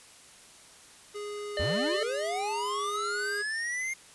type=tone with pitch glide; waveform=square; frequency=413.7 to 411.1 Hz; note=G#4 to G#4; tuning=-7 to -18 cents; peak=-36 dBFS; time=1.14-3.43 s; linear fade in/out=20 ms; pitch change=-11 cents; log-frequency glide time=1.48-1.74 s
type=harmonic tone; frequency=599 Hz; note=D5; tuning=34 cents sharp; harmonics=1 / 3 / 5 / 7; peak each=-30 / -35 / -37 / -38 dBFS; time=1.57-2.03 s; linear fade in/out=2 ms
type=linear sweep; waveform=square; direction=up; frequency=58.2 to 2136 Hz; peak=-31 dBFS; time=1.59-3.94 s; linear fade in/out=10 ms
effects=white hiss -53 dBFS RMS until 4.14 s + resampled to 24000 Hz